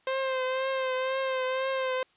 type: tone with vibrato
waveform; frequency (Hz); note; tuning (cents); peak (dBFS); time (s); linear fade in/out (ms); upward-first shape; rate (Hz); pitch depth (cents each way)
sawtooth; 523.3; C5; 0; -23; 0.07-2.03; 2; triangle; 2; 39
effects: white hiss -65 dBFS RMS until 2.16 s + resampled to 8000 Hz